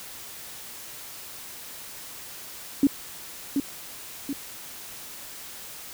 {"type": "tone with echo", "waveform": "sine", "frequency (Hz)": 278.7, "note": "C#4", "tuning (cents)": 9, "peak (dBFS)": -14, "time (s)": [2.83, 2.87], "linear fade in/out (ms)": 2, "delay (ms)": 730, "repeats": 2, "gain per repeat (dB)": -6, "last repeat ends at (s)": 4.33, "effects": ["white hiss -41 dBFS RMS until 5.93 s"]}